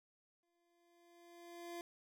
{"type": "tone with exponential growth", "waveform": "25% pulse", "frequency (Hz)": 343.9, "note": "F4", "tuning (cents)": -27, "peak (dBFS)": -40, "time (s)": [0.43, 1.81], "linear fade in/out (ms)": 1, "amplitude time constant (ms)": 300, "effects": []}